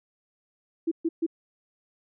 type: tone bursts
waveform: sine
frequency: 329.6 Hz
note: E4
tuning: in tune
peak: -22 dBFS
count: 3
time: 0.87-1.265 s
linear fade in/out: 10 ms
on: 45 ms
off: 130 ms
effects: none